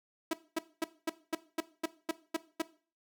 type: tone bursts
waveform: sawtooth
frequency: 324.8 Hz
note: E4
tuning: 26 cents flat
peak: -25 dBFS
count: 10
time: 0.31-2.62 s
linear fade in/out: 5 ms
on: 24 ms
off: 230 ms
effects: noise-tail reverb RT60 0.4 s tail -17 dB re dry